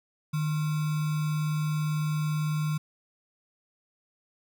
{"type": "tone with sample-and-hold", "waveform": "sine", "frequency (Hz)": 153, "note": "D#3", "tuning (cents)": -29, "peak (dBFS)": -25, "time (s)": [0.33, 2.78], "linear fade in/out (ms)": 10, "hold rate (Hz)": 1225, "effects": []}